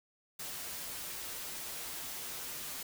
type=noise with comb filter; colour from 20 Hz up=white; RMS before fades=-42 dBFS; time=0.39-2.83 s; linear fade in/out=5 ms; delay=9.5 ms; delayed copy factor=-0.55; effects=none